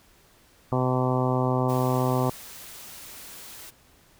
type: harmonic tone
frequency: 127.7 Hz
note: C3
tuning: 42 cents flat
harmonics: 1 / 2 / 3 / 4 / 5 / 6 / 7 / 8 / 9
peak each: -25 / -28 / -30 / -31 / -32 / -33 / -33 / -34 / -35 dBFS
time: 0.72-2.3 s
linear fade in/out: 2 ms
type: noise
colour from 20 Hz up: white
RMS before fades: -43 dBFS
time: 1.68-3.71 s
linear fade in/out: 20 ms
effects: pink hiss -58 dBFS RMS until 4.19 s